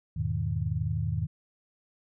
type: chord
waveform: sine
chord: E major seventh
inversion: none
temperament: equal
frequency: 82.41 / 103.83 / 123.47 / 155.56 Hz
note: E2 / G#2 / B2 / D#3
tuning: 0 / 0 / 0 / 0 cents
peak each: -33 / -31 / -34 / -32 dBFS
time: 0.16-1.27 s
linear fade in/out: 10 ms
effects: none